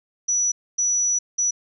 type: tone bursts at uneven times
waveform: sine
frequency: 5900 Hz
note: F#8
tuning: 6 cents flat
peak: -18 dBFS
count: 3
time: 0.28-0.52 / 0.78-1.19 / 1.38-1.51 s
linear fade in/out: 10 ms
effects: none